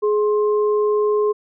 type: tone pair together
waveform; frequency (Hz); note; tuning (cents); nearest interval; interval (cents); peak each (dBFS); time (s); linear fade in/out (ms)
sine; 420.1 / 1057; G#4 / C6; +20 / +17; octave + major third; 1597; -15 / -26; 0.02-1.33; 20
effects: none